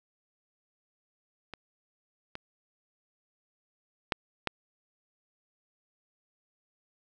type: clicks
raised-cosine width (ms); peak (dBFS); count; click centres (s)
0.3; -24 / -22 / -10 / -12; 4; 1.537 / 2.354 / 4.122 / 4.473
effects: none